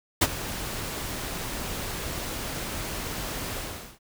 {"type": "noise with ADSR envelope", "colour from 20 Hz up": "pink", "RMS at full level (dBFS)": -17, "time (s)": [0.21, 3.99], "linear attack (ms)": 10, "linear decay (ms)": 45, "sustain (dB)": -16, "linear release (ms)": 420, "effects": []}